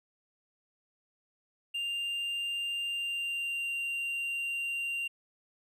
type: tone with pitch glide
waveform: triangle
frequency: 2794 to 2773 Hz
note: F7 to F7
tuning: 0 to -13 cents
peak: -30 dBFS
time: 1.74-5.08 s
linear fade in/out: 10 ms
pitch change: -13 cents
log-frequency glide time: 2.86-3.73 s
effects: none